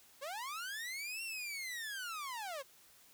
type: linear two-way sweep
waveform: sawtooth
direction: up then down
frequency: 512 to 2756 to 512 Hz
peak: -37 dBFS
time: 0.21-2.63 s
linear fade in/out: 20 ms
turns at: 1.23 s
effects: white hiss -63 dBFS RMS until 3.13 s